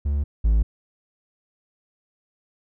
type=tone pair in turn; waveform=triangle; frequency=71.9 / 54.23 Hz; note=D2 / A1; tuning=-36 / -24 cents; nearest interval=perfect fourth; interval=488 cents; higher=first; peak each=-18 / -13 dBFS; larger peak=second; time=0.05-0.24 / 0.44-0.63 s; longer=neither; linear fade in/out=10 ms; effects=none